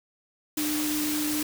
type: tone in noise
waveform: sine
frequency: 301.4 Hz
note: D4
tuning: 45 cents sharp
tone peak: -27 dBFS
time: 0.57-1.43 s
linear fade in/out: 5 ms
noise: white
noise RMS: -31 dBFS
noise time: 0.57-1.43 s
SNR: +1 dB
effects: none